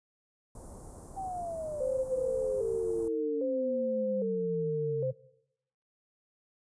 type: band-stop noise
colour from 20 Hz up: pink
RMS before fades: -47 dBFS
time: 0.55-3.08 s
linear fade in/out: 2 ms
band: 930 to 8500 Hz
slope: 24 dB/octave
type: exponential sweep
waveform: sine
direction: down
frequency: 784 to 130 Hz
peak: -34 dBFS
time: 1.16-5.13 s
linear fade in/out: 20 ms
type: tone with vibrato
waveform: sine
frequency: 484.6 Hz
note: B4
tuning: 33 cents flat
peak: -29 dBFS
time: 1.8-5.11 s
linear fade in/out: 10 ms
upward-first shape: square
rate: 0.62 Hz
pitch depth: 120 cents each way
effects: noise-tail reverb RT60 0.9 s tail -22 dB re dry + resampled to 22050 Hz